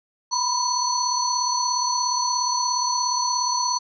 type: tone cluster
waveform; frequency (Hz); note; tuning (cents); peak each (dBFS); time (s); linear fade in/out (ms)
sine; 970 / 1007 / 4372 / 6030; B5 / B5 / C#8 / F#8; -31 / +33 / -25 / +32; -26; 0.31-3.79; 20
effects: none